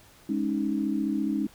sine chord, Ab suspended fourth, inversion none, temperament just, 207.7 / 276.9 / 311.5 Hz, Ab3 / Db4 / Eb4, 0 / -2 / +2 cents, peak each -29 dBFS, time 0.29-1.47 s, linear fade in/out 5 ms, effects pink hiss -55 dBFS RMS until 1.54 s

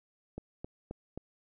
click train, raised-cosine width 2 ms, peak -26 dBFS, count 4, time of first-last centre 0.38-1.176 s, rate 3.77 Hz, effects none

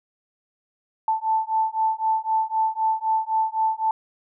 sine beating tone pair, 880 / 883.9 Hz, A5 / A5, 0 / +8 cents, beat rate 3.9 Hz, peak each -23 dBFS, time 1.08-3.91 s, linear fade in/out 2 ms, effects none

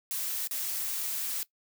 blue noise with dropouts, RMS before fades -33 dBFS, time 0.11-1.43 s, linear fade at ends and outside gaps 0 ms, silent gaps 0.473-0.51 s, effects noise-tail reverb RT60 0.1 s tail -18 dB re dry

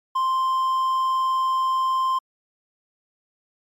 triangle tone, 1046.5 Hz, C6, in tune, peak -17 dBFS, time 0.15-2.19 s, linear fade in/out 10 ms, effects MP3 96 kbps

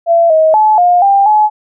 sine tone with pitch steps, 675 / 633 / 860 / 710 / 794 / 851 Hz, E5 / D#5 / A5 / F5 / G5 / G#5, +41 / +30 / -40 / +28 / +22 / +42 cents, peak -5 dBFS, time 0.06-1.5 s, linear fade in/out 50 ms, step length 240 ms, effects none

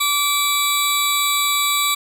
20% pulse tone pair together, 1157 / 3885 Hz, D6 / B7, -26 / -29 cents, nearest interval octave + major sixth, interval 2097 cents, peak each -14 dBFS, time 0-1.95 s, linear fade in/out 10 ms, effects none

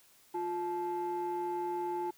triangle ring-modulated tone, 257.2 Hz, C4, 30 cents flat, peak -26 dBFS, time 0.34-2.11 s, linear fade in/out 10 ms, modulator 610 Hz, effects tanh soft clip ceiling -27 dBFS + white hiss -63 dBFS RMS until 2.17 s

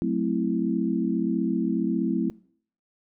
sine chord, F# half-diminished seventh, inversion none, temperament equal, 185 / 220 / 261.6 / 329.6 Hz, F#3 / A3 / C4 / E4, 0 / 0 / 0 / 0 cents, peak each -28 dBFS, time 0.02-2.3 s, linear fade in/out 0 ms, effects noise-tail reverb RT60 0.6 s tail -24 dB re dry

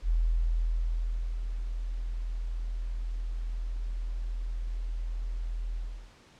sine tone with ADSR envelope, 41.2 Hz, E1, in tune, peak -22 dBFS, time 0.02-6.11 s, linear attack 72 ms, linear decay 1300 ms, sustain -8 dB, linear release 340 ms, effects pink hiss -57 dBFS RMS until 6.39 s + low-pass 6000 Hz 12 dB/octave

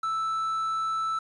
triangle tone with quantisation, 1318.5 Hz, E6, in tune, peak -24 dBFS, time 0.03-1.19 s, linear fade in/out 5 ms, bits 9, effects resampled to 24000 Hz

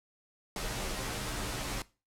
pink noise with comb filter, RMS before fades -36 dBFS, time 0.56-1.82 s, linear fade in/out 2 ms, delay 12 ms, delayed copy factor -0.95, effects noise-tail reverb RT60 0.3 s tail -19 dB re dry + low-pass 11000 Hz 12 dB/octave

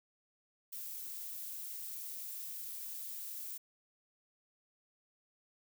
violet noise, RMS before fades -44 dBFS, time 0.72-3.58 s, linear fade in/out 10 ms, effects none

